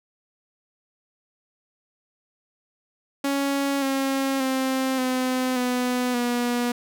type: tone with pitch steps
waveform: sawtooth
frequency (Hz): 278.1 / 270.5 / 263.1 / 255.9 / 248.9 / 242.1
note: C#4 / C#4 / C4 / C4 / B3 / B3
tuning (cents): +6 / -42 / +10 / -38 / +14 / -34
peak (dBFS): -18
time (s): 3.24-6.72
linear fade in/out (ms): 5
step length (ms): 580
effects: none